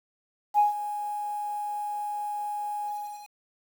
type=tone with ADSR envelope; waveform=sine; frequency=830.6 Hz; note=G#5; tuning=in tune; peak=-15 dBFS; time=0.54-3.31 s; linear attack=46 ms; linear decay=140 ms; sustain=-14 dB; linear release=430 ms; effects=tanh soft clip ceiling -12 dBFS + 8-bit